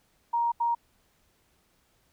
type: tone bursts at uneven times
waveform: sine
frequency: 939 Hz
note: A#5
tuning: 12 cents sharp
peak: -23 dBFS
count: 2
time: 0.33-0.52 / 0.6-0.75 s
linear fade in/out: 10 ms
effects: pink hiss -68 dBFS RMS until 2.12 s